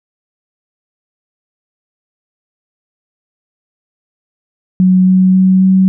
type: tone with pitch steps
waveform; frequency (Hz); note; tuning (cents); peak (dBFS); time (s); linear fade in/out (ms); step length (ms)
sine; 185 / 186.29 / 187.58 / 188.89; F#3 / F#3 / F#3 / F#3; 0 / +12 / +24 / +36; -5; 4.8-5.88; 0; 270
effects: none